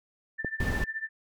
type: tone with tremolo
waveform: sine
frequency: 1776 Hz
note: A6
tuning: 16 cents sharp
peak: -28 dBFS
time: 0.38-1.09 s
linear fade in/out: 20 ms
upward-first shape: triangle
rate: 14 Hz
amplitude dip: 95%
type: click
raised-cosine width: 2 ms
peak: -18 dBFS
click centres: 0.447 s
type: noise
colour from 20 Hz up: brown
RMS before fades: -29 dBFS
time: 0.6-0.84 s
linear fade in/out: 2 ms
effects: none

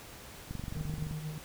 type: click train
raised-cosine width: 5 ms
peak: -26 dBFS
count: 15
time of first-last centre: 0.51-1.111 s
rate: 23.3 Hz
type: tone with tremolo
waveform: triangle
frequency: 154 Hz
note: D#3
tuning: 17 cents flat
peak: -32 dBFS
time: 0.75-1.38 s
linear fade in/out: 0 ms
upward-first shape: sine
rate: 8.1 Hz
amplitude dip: 55%
effects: pink hiss -49 dBFS RMS until 1.44 s

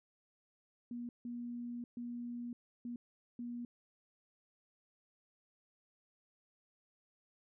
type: tone bursts at uneven times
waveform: sine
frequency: 240 Hz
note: B3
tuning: 49 cents flat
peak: -40 dBFS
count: 5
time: 0.91-1.09 / 1.25-1.84 / 1.97-2.53 / 2.85-2.96 / 3.39-3.65 s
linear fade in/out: 2 ms
effects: none

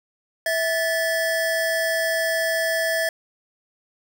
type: tone pair together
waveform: square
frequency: 653 / 1743.3 Hz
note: E5 / A6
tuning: -17 / -17 cents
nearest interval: octave + perfect fourth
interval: 1700 cents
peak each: -24 dBFS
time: 0.46-3.09 s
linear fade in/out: 2 ms
effects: none

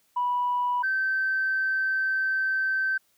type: tone pair in turn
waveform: sine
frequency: 981 / 1548.3 Hz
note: B5 / G6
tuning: -12 / -22 cents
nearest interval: minor sixth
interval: 790 cents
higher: second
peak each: -22 dBFS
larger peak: neither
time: 0.16-0.83 / 0.83-2.98 s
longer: second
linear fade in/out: 10 ms
effects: tanh soft clip ceiling -18 dBFS + white hiss -67 dBFS RMS until 3.17 s

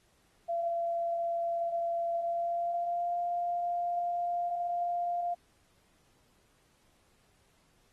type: tone with pitch glide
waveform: sine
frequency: 681 to 698.5 Hz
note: F5 to F5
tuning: -44 to 0 cents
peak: -29 dBFS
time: 0.48-5.35 s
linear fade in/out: 20 ms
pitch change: +44 cents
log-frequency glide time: 2.15-3.17 s
effects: pink hiss -69 dBFS RMS until 7.92 s + AAC 32 kbps

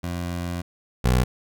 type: tone pair in turn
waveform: 20% pulse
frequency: 87.31 / 62.42 Hz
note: F2 / B1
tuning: 0 / +19 cents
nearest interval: tritone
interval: 581 cents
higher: first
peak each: -22 / -12 dBFS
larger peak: second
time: 0.03-0.62 / 1.04-1.24 s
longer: first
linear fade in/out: 10 ms
effects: none

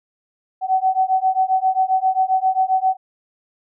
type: beating tone pair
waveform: sine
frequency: 752 / 759.5 Hz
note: F#5 / F#5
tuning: +28 / +45 cents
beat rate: 7.5 Hz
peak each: -18 dBFS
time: 0.61-2.97 s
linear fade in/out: 50 ms
effects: none

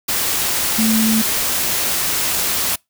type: tone in noise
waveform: sine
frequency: 221.1 Hz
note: A3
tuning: 9 cents sharp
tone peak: -14 dBFS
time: 0.78-1.22 s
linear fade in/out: 10 ms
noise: white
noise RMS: -19 dBFS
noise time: 0.08-2.76 s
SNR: +2 dB
effects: noise-tail reverb RT60 0.2 s tail -26 dB re dry

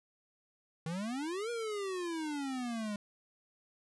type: exponential two-way sweep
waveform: square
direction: up then down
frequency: 155.56 to 480.4 to 203.1 Hz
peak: -36 dBFS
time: 0.86-2.96 s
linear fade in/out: 2 ms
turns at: 1.5 s
effects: resampled to 24000 Hz

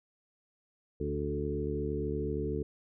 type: harmonic tone with a mistuned harmonic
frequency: 73 Hz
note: D2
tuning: 10 cents flat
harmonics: 1 / 2 / 3 / 4 / 5 / 6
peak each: -37 / -38 / -41 / -39 / -38 / -36 dBFS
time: 1-2.63 s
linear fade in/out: 5 ms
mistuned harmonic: 5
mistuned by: +21 cents
effects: none

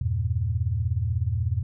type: chord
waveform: sine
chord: E diminished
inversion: none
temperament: just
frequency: 82.41 / 98.89 / 118.67 Hz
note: E2 / G2 / Bb2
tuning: 0 / +16 / +31 cents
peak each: -27 dBFS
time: 0.01-1.63 s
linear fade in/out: 5 ms
effects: none

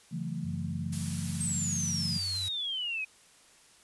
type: chord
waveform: sine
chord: F# minor seventh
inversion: second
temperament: just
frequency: 138.75 / 166.5 / 185 / 222 Hz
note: C#3 / E3 / F#3 / A3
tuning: +2 / +18 / 0 / +16 cents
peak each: -39 / -35 / -41 / -40 dBFS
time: 0.11-2.19 s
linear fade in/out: 20 ms
type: tone with vibrato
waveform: sine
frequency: 93.4 Hz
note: F#2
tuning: 17 cents sharp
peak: -38 dBFS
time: 0.44-2.49 s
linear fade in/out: 10 ms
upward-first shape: sine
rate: 12 Hz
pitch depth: 23 cents each way
type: noise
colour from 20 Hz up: blue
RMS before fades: -38 dBFS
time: 0.92-2.49 s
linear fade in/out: 10 ms
type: exponential sweep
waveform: sine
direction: down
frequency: 8470 to 2489 Hz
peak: -31 dBFS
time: 1.4-3.05 s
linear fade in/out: 10 ms
effects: white hiss -59 dBFS RMS until 3.83 s + resampled to 24000 Hz

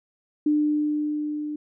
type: tone with level ramp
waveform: sine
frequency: 299.4 Hz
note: D4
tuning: 33 cents sharp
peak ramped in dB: -17 to -28 dBFS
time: 0.46-1.56 s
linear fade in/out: 5 ms
effects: none

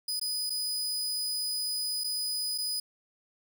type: tone with dropouts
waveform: sawtooth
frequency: 4978 Hz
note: D#8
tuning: in tune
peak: -27 dBFS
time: 0.08-2.8 s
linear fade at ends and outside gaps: 5 ms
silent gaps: 0.197-0.213 / 0.497-0.502 / 2.038-2.042 / 2.579-2.583 s
effects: none

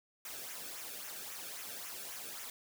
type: noise with flanger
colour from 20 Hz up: white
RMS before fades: -45 dBFS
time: 0.25-2.5 s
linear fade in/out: 2 ms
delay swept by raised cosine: 0.22 to 1.04 ms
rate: 3.7 Hz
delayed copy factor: -0.6
effects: none

